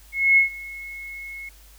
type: tone with ADSR envelope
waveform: sine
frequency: 2177 Hz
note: C#7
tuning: 32 cents flat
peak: -11 dBFS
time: 0.12-1.49 s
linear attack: 250 ms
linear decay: 120 ms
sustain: -22 dB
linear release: 3 ms
effects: added 50 Hz sine -48 dBFS peak until 1.78 s + white hiss -53 dBFS RMS until 1.78 s